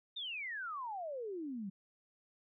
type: exponential sweep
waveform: sine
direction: down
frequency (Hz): 3729 to 185.1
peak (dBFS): -39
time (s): 0.16-1.7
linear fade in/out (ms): 10
effects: none